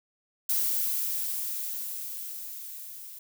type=noise with level ramp; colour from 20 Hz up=violet; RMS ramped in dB=-26 to -44 dBFS; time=0.49-3.19 s; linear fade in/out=5 ms; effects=none